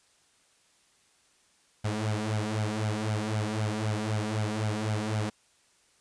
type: tone with flanger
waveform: sawtooth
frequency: 107.4 Hz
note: A2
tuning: 41 cents flat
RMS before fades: -30 dBFS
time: 1.84-5.3 s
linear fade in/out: 10 ms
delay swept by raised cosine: 1.3 to 4.3 ms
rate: 3.9 Hz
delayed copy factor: +0.75
effects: white hiss -65 dBFS RMS until 6 s + resampled to 22050 Hz